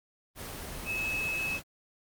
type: tone in noise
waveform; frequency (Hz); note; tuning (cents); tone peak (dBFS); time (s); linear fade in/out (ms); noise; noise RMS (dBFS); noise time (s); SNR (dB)
sine; 2585; E7; -34; -30; 0.85-1.6; 50; pink; -40; 0.35-1.63; +7
effects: Opus 24 kbps